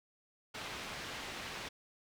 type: low-pass noise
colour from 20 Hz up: white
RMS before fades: -44 dBFS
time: 0.54-1.69 s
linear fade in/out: 10 ms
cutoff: 3300 Hz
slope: 12 dB/octave
effects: none